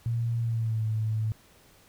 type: tone with pitch glide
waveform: sine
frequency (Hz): 116.7 to 109.52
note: A#2 to A2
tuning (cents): +2 to -8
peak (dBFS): -25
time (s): 0.06-1.32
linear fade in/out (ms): 0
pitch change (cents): -110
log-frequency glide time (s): 0.4-0.85
effects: pink hiss -58 dBFS RMS until 1.88 s